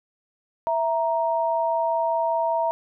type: tone pair together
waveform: sine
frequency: 660 / 934.9 Hz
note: E5 / A#5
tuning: +2 / +5 cents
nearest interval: tritone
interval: 603 cents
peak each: -23 dBFS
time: 0.67-2.71 s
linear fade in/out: 0 ms
effects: none